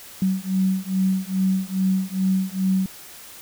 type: beating tone pair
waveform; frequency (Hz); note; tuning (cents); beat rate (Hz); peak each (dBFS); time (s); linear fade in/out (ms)
sine; 188.1 / 190.5; F#3 / G3; +29 / -49; 2.4; -22; 0.22-2.86; 2
effects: white hiss -42 dBFS RMS until 3.41 s